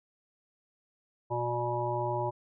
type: harmonic tone with a mistuned harmonic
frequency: 121 Hz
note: B2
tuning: 35 cents flat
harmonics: 1 / 3 / 5 / 7 / 8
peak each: -35 / -35 / -35 / -35 / -35 dBFS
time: 1.3-2.31 s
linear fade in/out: 20 ms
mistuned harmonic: 5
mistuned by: -25 cents
effects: none